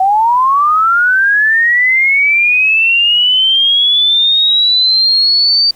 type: linear sweep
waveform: sine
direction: up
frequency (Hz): 744 to 4637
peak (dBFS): -7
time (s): 0-5.71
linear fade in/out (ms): 5
effects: pink hiss -45 dBFS RMS until 5.75 s